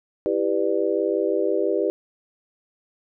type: chord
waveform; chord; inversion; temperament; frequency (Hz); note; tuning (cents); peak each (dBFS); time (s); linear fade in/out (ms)
sine; E minor seventh; none; just; 329.6 / 395.6 / 494.4 / 593.3; E4 / G4 / B4 / D5; 0 / +16 / +2 / +18; -26 / -23 / -25 / -27; 0.26-1.9; 0
effects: none